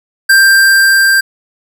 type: tone with level ramp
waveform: square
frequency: 1581 Hz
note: G6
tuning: 14 cents sharp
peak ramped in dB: -4 to -7 dBFS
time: 0.29-1.21 s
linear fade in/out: 10 ms
effects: none